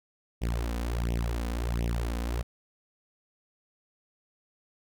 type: tone with flanger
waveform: sawtooth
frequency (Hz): 58.27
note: A#1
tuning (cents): 0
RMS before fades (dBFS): -30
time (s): 0.41-2.43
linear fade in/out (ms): 20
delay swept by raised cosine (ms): 0.33 to 4.03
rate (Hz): 1.4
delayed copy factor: +0.9
effects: none